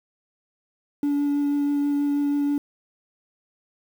triangle tone with vibrato, 287.2 Hz, D4, 39 cents flat, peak -17 dBFS, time 1.03-2.58 s, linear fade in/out 2 ms, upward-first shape triangle, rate 6.2 Hz, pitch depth 11 cents each way, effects tanh soft clip ceiling -15 dBFS + 8-bit

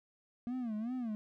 triangle tone with vibrato, 233 Hz, A#3, 1 cent flat, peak -33 dBFS, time 0.47-1.15 s, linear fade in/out 0 ms, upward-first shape sine, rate 2.6 Hz, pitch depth 170 cents each way, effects none

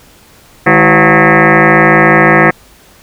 sine tone with frequency modulation, 743 Hz, F#5, 7 cents sharp, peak -3 dBFS, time 0.66-2.51 s, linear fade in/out 10 ms, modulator 179 Hz, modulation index 7.5, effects pink hiss -42 dBFS RMS until 3.02 s

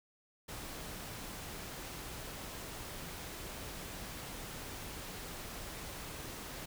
pink noise, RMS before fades -45 dBFS, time 0.48-6.66 s, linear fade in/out 10 ms, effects none

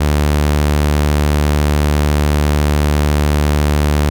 sawtooth tone, 74 Hz, D2, 14 cents sharp, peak -7 dBFS, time 0-4.1 s, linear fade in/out 10 ms, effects none

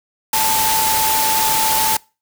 sine tone in noise, 880 Hz, A5, in tune, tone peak -18 dBFS, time 0.33-1.97 s, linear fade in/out 5 ms, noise white, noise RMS -18 dBFS, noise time 0.33-1.97 s, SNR -3 dB, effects noise-tail reverb RT60 0.3 s tail -24 dB re dry

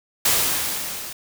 white noise with level ramp, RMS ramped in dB -17 to -34 dBFS, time 0.25-1.13 s, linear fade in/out 5 ms, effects none

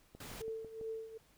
click train, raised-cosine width 2 ms, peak -38 dBFS, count 5, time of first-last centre 0.15-0.812 s, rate 6.04 Hz
pink noise, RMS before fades -48 dBFS, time 0.2-0.42 s, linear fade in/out 5 ms
sine tone with tremolo, 445.7 Hz, A4, 22 cents sharp, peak -37 dBFS, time 0.4-1.18 s, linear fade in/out 10 ms, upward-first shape triangle, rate 2.5 Hz, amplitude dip 80%
effects pink hiss -68 dBFS RMS until 1.37 s

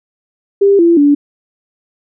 sine tone with pitch steps, 398.4 / 338.9 / 288.3 Hz, G4 / E4 / D4, +28 / +48 / -32 cents, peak -5 dBFS, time 0.61-1.15 s, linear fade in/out 10 ms, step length 180 ms, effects none

